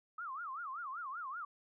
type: tone with vibrato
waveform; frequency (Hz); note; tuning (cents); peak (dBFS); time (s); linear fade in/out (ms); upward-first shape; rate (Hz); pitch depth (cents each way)
sine; 1218; D#6; -37; -40; 0.18-1.45; 5; sine; 5.2; 280
effects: none